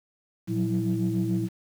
sine tone cluster, 116.2 / 179.3 / 186.2 / 327.9 Hz, A#2 / F3 / F#3 / E4, -5 / +46 / +11 / -9 cents, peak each -28 dBFS, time 0.47-1.49 s, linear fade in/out 50 ms, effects tanh soft clip ceiling -16 dBFS + 8-bit

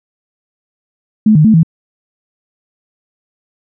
sine tone with pitch steps, 215.3 / 153.2 / 219.6 / 162.3 Hz, A3 / D#3 / A3 / E3, -37 / -27 / -3 / -27 cents, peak -4 dBFS, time 1.26-1.632 s, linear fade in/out 5 ms, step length 93 ms, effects none

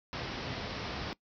pink low-pass noise, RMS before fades -38 dBFS, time 0.13-1.13 s, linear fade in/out 0 ms, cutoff 5500 Hz, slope 96 dB/octave, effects noise-tail reverb RT60 0.1 s tail -21 dB re dry + high-pass 60 Hz 12 dB/octave

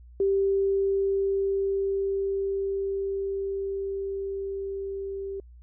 sine tone with level ramp, 392 Hz, G4, in tune, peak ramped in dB -20 to -31 dBFS, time 0.2-5.4 s, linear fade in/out 2 ms, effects added 60 Hz sine -46 dBFS peak until 5.62 s

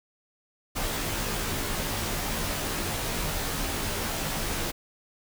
pink noise with comb filter, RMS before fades -30 dBFS, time 0.75-4.72 s, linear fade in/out 20 ms, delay 16 ms, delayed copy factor -0.95, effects none

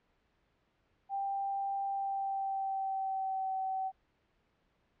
sine tone with pitch glide, 789 to 763 Hz, G5 to G5, +11 to -47 cents, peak -32 dBFS, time 1.09-3.92 s, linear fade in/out 50 ms, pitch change -58 cents, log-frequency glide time 1.86-3.54 s, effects pink hiss -74 dBFS RMS until 5 s + low-pass 3000 Hz 12 dB/octave

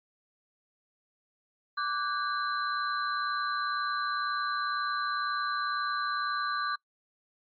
sine tone cluster, 1166 / 1494 / 1616 / 4065 Hz, D6 / F#6 / G#6 / B7, -13 / +16 / -48 / +49 cents, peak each -30 / -35 / -37 / -39 dBFS, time 1.77-6.76 s, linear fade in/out 10 ms, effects noise-tail reverb RT60 0.1 s tail -24 dB re dry + MP3 48 kbps

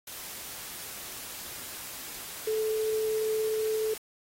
sine tone in noise, 435.9 Hz, A4, 16 cents flat, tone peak -26 dBFS, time 2.47-3.94 s, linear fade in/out 5 ms, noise white, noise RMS -41 dBFS, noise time 0.07-3.98 s, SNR +12 dB, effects AAC 48 kbps

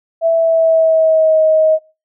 sine tone with pitch glide, 660 to 629.8 Hz, E5 to D#5, +2 to +21 cents, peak -8 dBFS, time 0.21-1.79 s, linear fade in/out 50 ms, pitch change -81 cents, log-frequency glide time 0.35-1.42 s, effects noise-tail reverb RT60 0.3 s tail -21 dB re dry

